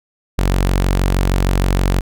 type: tone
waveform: sawtooth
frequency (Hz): 46.37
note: F#1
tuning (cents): +5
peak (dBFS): -9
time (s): 0.38-2.01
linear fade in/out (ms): 10
effects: none